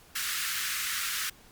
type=high-pass noise; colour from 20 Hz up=pink; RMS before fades=-32 dBFS; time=0.15-1.3 s; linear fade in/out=10 ms; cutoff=1300 Hz; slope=48 dB/octave; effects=pink hiss -56 dBFS RMS until 1.51 s + Opus 48 kbps